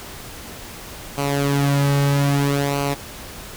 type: tone with flanger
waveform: sawtooth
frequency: 141.1 Hz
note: C#3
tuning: 31 cents sharp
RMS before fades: -19 dBFS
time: 1.17-2.95 s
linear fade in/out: 20 ms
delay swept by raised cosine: 0.56 to 2.96 ms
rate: 0.61 Hz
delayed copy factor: -0.65
effects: pink hiss -36 dBFS RMS until 3.56 s